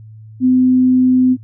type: tone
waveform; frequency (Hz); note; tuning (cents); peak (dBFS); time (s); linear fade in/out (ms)
sine; 254.9; C4; -45; -8; 0.4-1.37; 50
effects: noise-tail reverb RT60 0.1 s tail -20 dB re dry + added 109 Hz sine -34 dBFS peak until 1.43 s